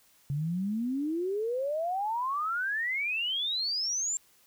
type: exponential sweep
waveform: sine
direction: up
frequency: 137.3 to 7459 Hz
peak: -28 dBFS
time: 0.3-4.17 s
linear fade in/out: 0 ms
effects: white hiss -63 dBFS RMS until 4.46 s